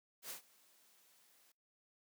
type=noise with ADSR envelope; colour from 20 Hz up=white; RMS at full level=-45 dBFS; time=0.22-1.52 s; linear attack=81 ms; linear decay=110 ms; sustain=-24 dB; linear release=5 ms; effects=noise-tail reverb RT60 0.3 s tail -26 dB re dry + high-pass 200 Hz 12 dB/octave